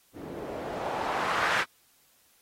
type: noise with low-pass filter sweep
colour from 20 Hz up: blue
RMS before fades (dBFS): -31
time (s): 0.13-1.65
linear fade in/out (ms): 50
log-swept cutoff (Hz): 290 to 1700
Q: 1.8
effects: white hiss -64 dBFS RMS until 2.41 s + AAC 48 kbps